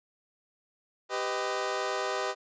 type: chord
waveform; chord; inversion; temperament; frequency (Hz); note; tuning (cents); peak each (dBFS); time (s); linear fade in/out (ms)
20% pulse; G augmented; none; equal with one note detuned; 392 / 501.6 / 622.3; G4 / B4 / D#5; 0 / +27 / 0; -29; 1.09-2.35; 50
effects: resampled to 16000 Hz